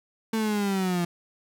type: linear sweep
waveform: 35% pulse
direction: down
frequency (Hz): 224.6 to 171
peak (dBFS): -22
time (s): 0.33-1.05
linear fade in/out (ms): 5
effects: none